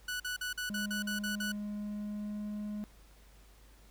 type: tone bursts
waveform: sawtooth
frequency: 1480 Hz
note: F#6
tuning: in tune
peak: -31 dBFS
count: 9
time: 0.08-1.52 s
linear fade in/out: 5 ms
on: 120 ms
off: 45 ms
type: tone with pitch glide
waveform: triangle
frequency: 206.2 to 209 Hz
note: G#3 to G#3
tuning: -12 to +11 cents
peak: -34 dBFS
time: 0.7-2.84 s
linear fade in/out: 0 ms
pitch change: +23 cents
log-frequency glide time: 1.12-2.45 s
effects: added 50 Hz sine -57 dBFS peak until 3.9 s + pink hiss -63 dBFS RMS until 3.9 s